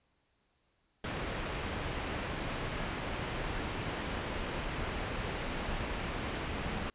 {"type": "low-pass noise", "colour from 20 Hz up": "pink", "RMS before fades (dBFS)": -37, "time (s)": [1.04, 6.9], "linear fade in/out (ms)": 2, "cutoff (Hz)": 3300, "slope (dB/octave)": 24, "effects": ["pink hiss -75 dBFS RMS until 6.94 s", "resampled to 8000 Hz"]}